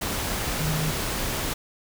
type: tone in noise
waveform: sine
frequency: 155.56 Hz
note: D#3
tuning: in tune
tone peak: -25 dBFS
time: 0.59-0.92 s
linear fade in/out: 10 ms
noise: pink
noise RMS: -28 dBFS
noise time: 0.01-1.54 s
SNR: 0 dB
effects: none